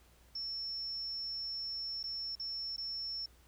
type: tone with dropouts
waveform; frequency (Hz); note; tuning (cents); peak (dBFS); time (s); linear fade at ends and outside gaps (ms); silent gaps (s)
sine; 5400; E8; +41; -37; 0.35-3.26; 5; 2.03-2.038 / 2.354-2.396 / 2.764-2.779
effects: added 60 Hz sine -62 dBFS peak until 3.47 s + pink hiss -66 dBFS RMS until 3.47 s